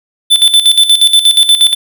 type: tone with tremolo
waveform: square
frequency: 3520 Hz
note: A7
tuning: in tune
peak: -3 dBFS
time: 0.3-1.75 s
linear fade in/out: 20 ms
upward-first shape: square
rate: 8.4 Hz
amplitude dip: 70%
effects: none